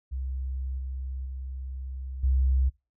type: tone with level steps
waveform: sine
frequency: 65.41 Hz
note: C2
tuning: in tune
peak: -29 / -31 / -33 / -20 dBFS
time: 0.11-2.7 s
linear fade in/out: 20 ms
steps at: 0.78 / 1.25 / 2.23 s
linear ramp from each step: 10 ms
effects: noise-tail reverb RT60 0.3 s tail -26 dB re dry